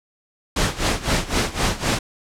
pink noise with tremolo, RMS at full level -18 dBFS, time 0.56-1.99 s, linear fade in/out 5 ms, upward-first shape sine, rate 3.9 Hz, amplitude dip 85%, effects low-pass 8000 Hz 12 dB/octave

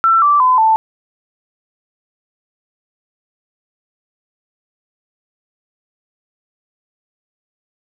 sine tone with pitch steps, 1340 / 1166.5 / 1015.5 / 884.1 Hz, E6 / D6 / B5 / A5, +28 / -12 / +48 / +8 cents, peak -8 dBFS, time 0.04-0.76 s, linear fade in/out 0 ms, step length 180 ms, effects none

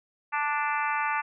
harmonic tone, 293.7 Hz, D4, in tune, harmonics 3 / 4 / 5 / 6 / 7 / 8 / 9, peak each -29 / -31 / -33 / -35 / -36 / -37 / -38 dBFS, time 0.32-1.22 s, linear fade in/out 20 ms, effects none

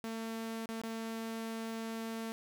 sawtooth tone with dropouts, 225.3 Hz, A3, 41 cents sharp, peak -34 dBFS, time 0.04-2.32 s, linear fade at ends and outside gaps 0 ms, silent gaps 0.658-0.69 / 0.815-0.836 s, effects none

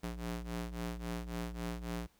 sawtooth ring-modulated tone, 116.54 Hz, A#2, in tune, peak -31 dBFS, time 0.03-2.07 s, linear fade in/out 10 ms, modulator 60.1 Hz, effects pink hiss -70 dBFS RMS until 2.19 s

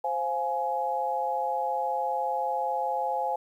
sine chord, F minor, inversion second, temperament just, 523.8 / 698.5 / 838.1 Hz, C5 / F5 / Ab5, +2 / 0 / +16 cents, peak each -32 / -32 / -28 dBFS, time 0.04-3.36 s, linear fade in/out 5 ms, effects 10-bit

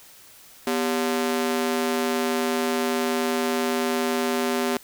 sawtooth ring-modulated tone, 321.1 Hz, E4, 45 cents flat, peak -15 dBFS, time 0.67-4.77 s, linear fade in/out 2 ms, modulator 75.6 Hz, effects white hiss -49 dBFS RMS until 4.83 s

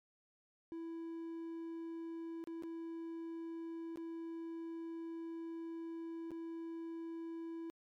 triangle tone with dropouts, 330.7 Hz, E4, 6 cents sharp, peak -40 dBFS, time 0.72-7.7 s, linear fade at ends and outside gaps 0 ms, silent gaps 2.44-2.473 / 2.624-2.635 / 3.959-3.973 / 6.307-6.316 s, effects MP3 96 kbps

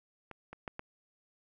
clicks, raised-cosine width 0.5 ms, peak -30 / -30 / -23 / -24 dBFS, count 4, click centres 0.313 / 0.53 / 0.678 / 0.794 s, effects none

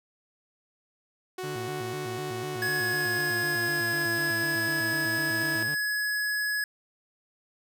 sawtooth tone with pitch glide, 370 to 325.8 Hz, F#4 to E4, 0 to -20 cents, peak -29 dBFS, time 1.38-5.63 s, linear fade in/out 5 ms, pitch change -220 cents, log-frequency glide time 2.5-4.94 s
sawtooth tone with vibrato, 129.6 Hz, C3, 16 cents flat, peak -32 dBFS, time 1.43-5.75 s, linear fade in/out 10 ms, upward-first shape square, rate 4 Hz, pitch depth 230 cents each way
square tone, 1686 Hz, G#6, 26 cents sharp, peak -27 dBFS, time 2.62-6.64 s, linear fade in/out 2 ms
effects none

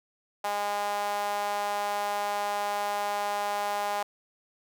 sawtooth tone with high-pass filter, 204.6 Hz, G#3, 26 cents flat, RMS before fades -30 dBFS, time 0.44-4.03 s, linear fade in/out 5 ms, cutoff 770 Hz, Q 3.9, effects none

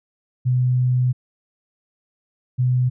sine tone pair in turn, 125.9 / 125.9 Hz, B2 / B2, +34 / +34 cents, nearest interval unison, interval 0 cents, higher neither, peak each -15 dBFS, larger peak neither, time 0.45-1.13 / 2.58-2.9 s, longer first, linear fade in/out 20 ms, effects none

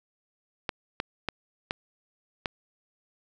clicks, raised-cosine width 0.3 ms, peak -12 dBFS, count 5, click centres 0.692 / 1.001 / 1.287 / 1.709 / 2.458 s, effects none

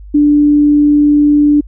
sine tone, 293.7 Hz, D4, in tune, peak -5 dBFS, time 0.14-1.61 s, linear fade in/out 10 ms, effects added 50 Hz sine -29 dBFS peak until 1.67 s

